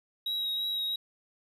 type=tone with vibrato; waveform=triangle; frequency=3830 Hz; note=A#7; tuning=46 cents sharp; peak=-28 dBFS; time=0.26-0.96 s; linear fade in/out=5 ms; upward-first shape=triangle; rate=3 Hz; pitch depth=21 cents each way; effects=none